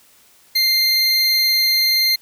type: tone pair together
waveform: square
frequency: 2093 / 4186 Hz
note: C7 / C8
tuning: 0 / 0 cents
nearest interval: octave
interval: 1200 cents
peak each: -22 / -15 dBFS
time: 0.55-2.16 s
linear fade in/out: 10 ms
effects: white hiss -52 dBFS RMS until 2.21 s